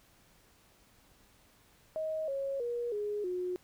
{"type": "tone with pitch steps", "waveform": "sine", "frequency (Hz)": [630, 548.4, 477.5, 415.6, 361.8], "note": ["D#5", "C#5", "A#4", "G#4", "F#4"], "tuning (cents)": [21, -19, 42, 1, -39], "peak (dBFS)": -32, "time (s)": [1.96, 3.56], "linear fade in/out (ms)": 0, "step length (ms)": 320, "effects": ["pink hiss -64 dBFS RMS until 3.63 s"]}